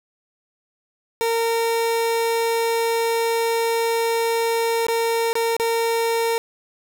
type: tone with dropouts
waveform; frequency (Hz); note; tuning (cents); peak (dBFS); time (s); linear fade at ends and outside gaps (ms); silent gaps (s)
30% pulse; 459.5; A#4; -25; -16; 1.21-6.38; 0; 4.867-4.884 / 5.33-5.354 / 5.566-5.598
effects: none

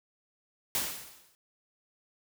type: noise with exponential decay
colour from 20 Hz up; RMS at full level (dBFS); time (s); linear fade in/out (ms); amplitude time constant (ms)
white; -28; 0.75-1.35; 0; 130
effects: none

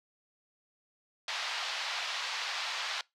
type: band-pass noise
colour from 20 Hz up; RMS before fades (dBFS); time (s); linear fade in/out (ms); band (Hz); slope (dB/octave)
white; -36; 1.28-3.01; 2; 710 to 4600; 24
effects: noise-tail reverb RT60 0.2 s tail -23 dB re dry

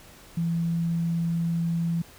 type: tone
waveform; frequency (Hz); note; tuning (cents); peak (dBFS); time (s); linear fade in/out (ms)
sine; 167.8; E3; +31; -23; 0.37-2.02; 5
effects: pink hiss -50 dBFS RMS until 2.18 s

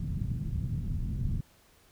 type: low-pass noise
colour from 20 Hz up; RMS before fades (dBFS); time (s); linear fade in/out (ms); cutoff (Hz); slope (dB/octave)
white; -32; 0-1.41; 5; 160; 24
effects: pink hiss -62 dBFS RMS until 1.91 s

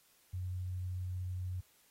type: tone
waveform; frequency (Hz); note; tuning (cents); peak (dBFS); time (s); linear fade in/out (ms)
sine; 91.3; F#2; -23; -36; 0.33-1.61; 10
effects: white hiss -68 dBFS RMS until 1.9 s + AAC 48 kbps

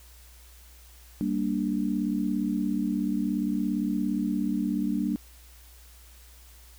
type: chord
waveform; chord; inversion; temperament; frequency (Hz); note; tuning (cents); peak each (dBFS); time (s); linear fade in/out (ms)
sine; G minor; none; equal; 196 / 233.1 / 293.7; G3 / Bb3 / D4; 0 / 0 / 0; -29; 1.21-5.16; 0
effects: added 60 Hz sine -50 dBFS peak until 6.78 s + white hiss -55 dBFS RMS until 6.78 s

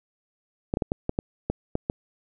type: clicks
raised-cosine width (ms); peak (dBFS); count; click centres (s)
2; -11; 9; 0.739 / 0.771 / 0.822 / 0.919 / 1.094 / 1.189 / 1.5 / 1.754 / 1.899
effects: none

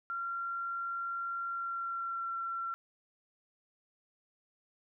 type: tone with pitch glide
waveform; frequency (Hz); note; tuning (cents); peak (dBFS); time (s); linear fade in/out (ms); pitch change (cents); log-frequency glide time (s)
sine; 1375 to 1358.4; F6 to F6; -27 to -48; -34; 0.1-2.74; 0; -21; 1.48-2.35
effects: none

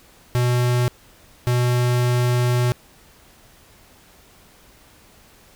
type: tone bursts at uneven times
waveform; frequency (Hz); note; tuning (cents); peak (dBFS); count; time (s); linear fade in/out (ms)
square; 122.9; B2; -8; -17; 2; 0.35-0.88 / 1.47-2.72; 0
effects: pink hiss -51 dBFS RMS until 5.55 s

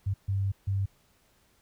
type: tone bursts at uneven times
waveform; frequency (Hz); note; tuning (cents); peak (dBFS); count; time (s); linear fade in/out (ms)
sine; 98; G2; 0; -25; 3; 0.06-0.14 / 0.28-0.52 / 0.67-0.86; 10
effects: pink hiss -66 dBFS RMS until 1.61 s

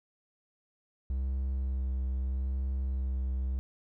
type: tone with vibrato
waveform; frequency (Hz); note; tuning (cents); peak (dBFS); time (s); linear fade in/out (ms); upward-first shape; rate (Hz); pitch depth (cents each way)
triangle; 65.41; C2; 0; -27; 1.1-3.59; 0; sine; 0.79; 18
effects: none

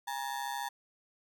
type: ring-modulated tone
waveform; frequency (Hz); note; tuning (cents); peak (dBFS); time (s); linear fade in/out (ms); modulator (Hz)
35% pulse; 883; A5; +6; -30; 0.07-0.69; 10; 66.8
effects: none

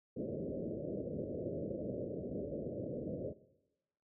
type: low-pass noise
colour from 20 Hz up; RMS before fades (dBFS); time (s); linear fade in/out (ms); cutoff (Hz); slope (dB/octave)
white; -40; 0.16-3.33; 10; 600; 96
effects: noise-tail reverb RT60 0.9 s tail -17 dB re dry + high-pass 100 Hz 12 dB/octave

